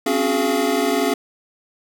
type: tone cluster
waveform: square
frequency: 261 / 281.6 / 367.6 / 419.7 / 687 Hz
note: C4 / C#4 / F#4 / G#4 / F5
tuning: -4 / +27 / -11 / +18 / -29 cents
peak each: -25 / -24 / -26 / -23 / -25 dBFS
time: 0.06-1.14 s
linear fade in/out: 5 ms
effects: none